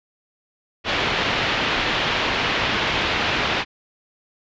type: low-pass noise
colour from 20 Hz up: white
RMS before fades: -22 dBFS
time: 0.84-3.65 s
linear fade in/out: 50 ms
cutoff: 3400 Hz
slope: 24 dB/octave
effects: resampled to 16000 Hz